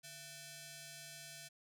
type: ring-modulated tone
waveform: 5% pulse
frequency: 822 Hz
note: G#5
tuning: 18 cents flat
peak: -35 dBFS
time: 0.03-1.49 s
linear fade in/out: 20 ms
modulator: 970 Hz
effects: none